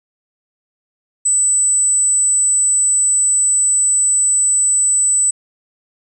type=tone; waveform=sine; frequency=8000 Hz; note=B8; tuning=21 cents sharp; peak=-11 dBFS; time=1.25-5.31 s; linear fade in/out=10 ms; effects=none